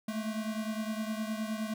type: beating tone pair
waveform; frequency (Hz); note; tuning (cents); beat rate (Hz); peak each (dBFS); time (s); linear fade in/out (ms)
square; 215.4 / 225.1; A3 / A3; -37 / +40; 9.7; -35 / -39; 0.08-1.74; 5
effects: none